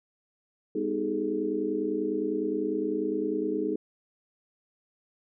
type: tone cluster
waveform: sine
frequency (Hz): 202.8 / 251.8 / 311.7 / 398.6 / 428.5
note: G#3 / B3 / D#4 / G4 / A4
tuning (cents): -41 / +34 / +3 / +29 / -46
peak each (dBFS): -37 / -36 / -30 / -34 / -31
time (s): 0.75-3.76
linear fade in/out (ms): 5
effects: none